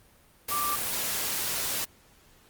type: tone in noise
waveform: sine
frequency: 1174.7 Hz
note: D6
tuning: in tune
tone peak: -28 dBFS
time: 0.51-0.76 s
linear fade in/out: 10 ms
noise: white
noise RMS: -30 dBFS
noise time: 0.48-1.85 s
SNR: -1 dB
effects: pink hiss -59 dBFS RMS until 2.49 s + Opus 32 kbps